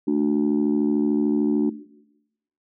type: chord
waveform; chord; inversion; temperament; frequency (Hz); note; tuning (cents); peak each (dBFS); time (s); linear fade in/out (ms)
sine; D major; second; just; 220.2 / 293.7 / 367.1; A3 / D4 / F#4; +2 / 0 / -14; -23 / -19 / -24; 0.07-1.7; 10
effects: noise-tail reverb RT60 0.9 s tail -17 dB re dry + tanh soft clip ceiling -12 dBFS